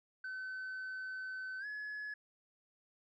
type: tone with pitch glide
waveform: sine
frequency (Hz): 1522 to 1698.5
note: F#6 to G#6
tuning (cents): +48 to +38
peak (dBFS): -38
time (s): 0.24-2.14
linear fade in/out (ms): 5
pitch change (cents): +190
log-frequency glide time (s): 1.59-1.66
effects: tanh soft clip ceiling -39 dBFS